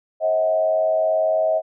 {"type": "tone with frequency modulation", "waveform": "sine", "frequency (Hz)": 638, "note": "D#5", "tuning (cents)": 43, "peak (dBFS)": -16, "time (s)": [0.2, 1.62], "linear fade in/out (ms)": 50, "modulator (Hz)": 98.2, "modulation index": 0.6, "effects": []}